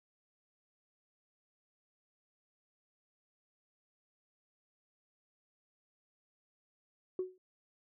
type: tone with exponential decay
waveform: sine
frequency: 370 Hz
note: F#4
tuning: in tune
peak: -28 dBFS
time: 7.19-7.38 s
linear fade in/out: 2 ms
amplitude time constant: 40 ms
effects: tanh soft clip ceiling -27 dBFS